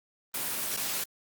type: noise with dropouts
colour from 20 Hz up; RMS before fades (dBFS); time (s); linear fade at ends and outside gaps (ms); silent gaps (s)
white; -32; 0.34-1.04; 5; 0.767-0.771
effects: high-pass 100 Hz 12 dB/octave + Opus 24 kbps